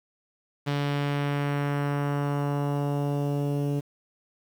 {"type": "tone with low-pass filter sweep", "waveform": "sawtooth", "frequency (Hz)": 143.4, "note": "D3", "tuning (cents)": -41, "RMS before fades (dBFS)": -27, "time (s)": [0.66, 3.81], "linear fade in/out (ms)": 20, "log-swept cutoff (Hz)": [3900, 430], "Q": 1.2, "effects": ["8-bit"]}